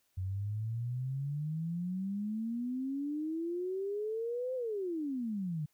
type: exponential two-way sweep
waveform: sine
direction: up then down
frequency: 91.4 to 521 to 145.1 Hz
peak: -33 dBFS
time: 0.17-5.66 s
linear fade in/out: 10 ms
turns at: 4.55 s
effects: white hiss -75 dBFS RMS until 5.73 s